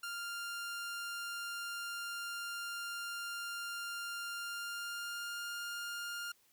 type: tone with pitch glide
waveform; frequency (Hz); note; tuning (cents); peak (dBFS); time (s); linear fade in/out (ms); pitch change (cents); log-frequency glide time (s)
sawtooth; 1396.9 to 1407.4; F6 to F6; 0 to +13; -36; 0.03-6.32; 5; +13; 4.34-5.42
effects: white hiss -70 dBFS RMS until 6.52 s